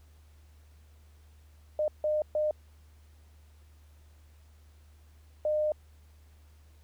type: tone bursts at uneven times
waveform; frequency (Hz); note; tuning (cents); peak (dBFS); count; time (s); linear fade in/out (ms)
sine; 608; D#5; -40; -25; 4; 1.79-1.88 / 2.04-2.22 / 2.35-2.51 / 5.45-5.72; 2
effects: added 75 Hz sine -54 dBFS peak until 6.83 s + pink hiss -67 dBFS RMS until 6.83 s